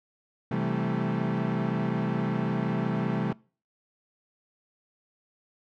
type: chord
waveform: 35% pulse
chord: A minor seventh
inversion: first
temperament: equal with one note detuned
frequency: 130.81 / 164.81 / 194.53 / 220 Hz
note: C3 / E3 / G3 / A3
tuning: 0 / 0 / -13 / 0 cents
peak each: -30 dBFS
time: 0.51-3.33 s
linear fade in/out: 5 ms
type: noise with exponential decay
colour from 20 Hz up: violet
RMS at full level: -39 dBFS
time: 3.13-3.25 s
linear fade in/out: 2 ms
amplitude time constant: 26 ms
effects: noise-tail reverb RT60 0.4 s tail -24 dB re dry + low-pass 2000 Hz 12 dB/octave